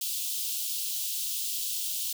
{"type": "high-pass noise", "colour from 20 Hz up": "white", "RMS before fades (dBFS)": -32, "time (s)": [0.01, 2.13], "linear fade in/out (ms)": 5, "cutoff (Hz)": 2900, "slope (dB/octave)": 48, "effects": []}